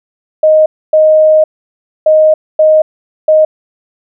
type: tone bursts at uneven times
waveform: sine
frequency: 622.3 Hz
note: D#5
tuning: in tune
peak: -3 dBFS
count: 5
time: 0.43-0.66 / 0.93-1.44 / 2.06-2.34 / 2.59-2.82 / 3.28-3.45 s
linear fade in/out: 5 ms
effects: none